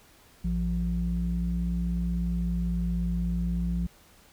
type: tone pair together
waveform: sine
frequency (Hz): 58.34 / 174.61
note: A#1 / F3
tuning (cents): +2 / 0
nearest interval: octave + perfect fifth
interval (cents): 1898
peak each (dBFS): -27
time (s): 0.44-3.87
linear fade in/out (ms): 10
effects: tanh soft clip ceiling -19 dBFS + pink hiss -57 dBFS RMS until 4.32 s